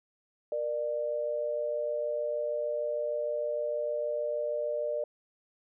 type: tone pair together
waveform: sine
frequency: 469.5 / 596 Hz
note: A#4 / D5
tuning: +12 / +25 cents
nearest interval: major third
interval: 413 cents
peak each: -35 / -30 dBFS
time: 0.52-5.04 s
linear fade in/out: 2 ms
effects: none